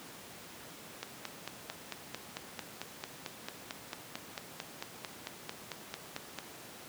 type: click train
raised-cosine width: 0.2 ms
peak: -20 dBFS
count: 25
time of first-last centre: 1.03-6.387 s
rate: 4.48 Hz
effects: pink hiss -49 dBFS RMS until 6.88 s + high-pass 150 Hz 12 dB/octave